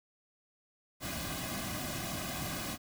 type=noise with comb filter; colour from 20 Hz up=pink; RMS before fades=-38 dBFS; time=1-2.78 s; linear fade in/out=50 ms; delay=2.2 ms; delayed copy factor=-0.85; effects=none